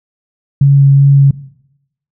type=tone with vibrato; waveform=sine; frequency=139.1 Hz; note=C#3; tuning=6 cents sharp; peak=-3 dBFS; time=0.61-1.31 s; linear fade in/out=5 ms; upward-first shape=sine; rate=2.6 Hz; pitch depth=10 cents each way; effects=noise-tail reverb RT60 0.8 s tail -18 dB re dry